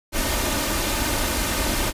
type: noise with comb filter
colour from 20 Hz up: pink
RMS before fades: -23 dBFS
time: 0.12-1.93 s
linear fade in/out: 50 ms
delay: 3.3 ms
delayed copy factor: +0.55
effects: resampled to 32000 Hz